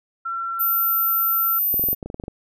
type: tone with pitch glide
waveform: sine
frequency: 1356 to 1345.9 Hz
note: E6 to E6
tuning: +49 to +36 cents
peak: -24 dBFS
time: 0.25-1.59 s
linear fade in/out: 10 ms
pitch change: -13 cents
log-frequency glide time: 0.8-1.07 s
type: tone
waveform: sine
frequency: 13850 Hz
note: A9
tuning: 29 cents flat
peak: -18 dBFS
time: 0.59-1.95 s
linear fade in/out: 20 ms
type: clicks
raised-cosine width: 2 ms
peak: -18 dBFS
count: 12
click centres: 1.742 / 1.795 / 1.839 / 1.887 / 1.93 / 2.028 / 2.06 / 2.101 / 2.144 / 2.199 / 2.238 / 2.281 s
effects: none